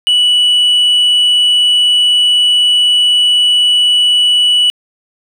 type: tone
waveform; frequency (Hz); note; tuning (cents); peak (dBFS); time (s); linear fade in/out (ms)
sine; 2952; F#7; -5; -4; 0.07-4.7; 0
effects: tanh soft clip ceiling -6 dBFS + 7-bit